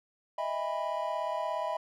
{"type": "chord", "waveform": "triangle", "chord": "E major seventh", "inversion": "third", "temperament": "equal with one note detuned", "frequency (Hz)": [622.3, 659.3, 811.6, 987.8], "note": ["D#5", "E5", "G#5", "B5"], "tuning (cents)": [0, 0, -40, 0], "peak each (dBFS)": [-34, -34, -37, -33], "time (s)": [0.38, 1.77], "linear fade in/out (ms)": 5, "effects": []}